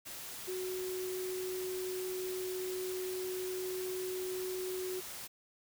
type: tone in noise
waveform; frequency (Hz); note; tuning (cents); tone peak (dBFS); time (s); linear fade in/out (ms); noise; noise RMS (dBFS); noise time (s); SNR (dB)
sine; 370; F#4; 0; -36; 0.47-5.01; 20; white; -45; 0.05-5.28; +6
effects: none